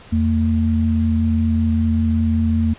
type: tone pair together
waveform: sine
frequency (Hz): 84.7 / 226.3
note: E2 / A3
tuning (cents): +48 / +49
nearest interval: octave + perfect fourth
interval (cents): 1701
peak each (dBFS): -17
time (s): 0.12-2.74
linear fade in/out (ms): 10
effects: pink hiss -43 dBFS RMS until 2.78 s + resampled to 8000 Hz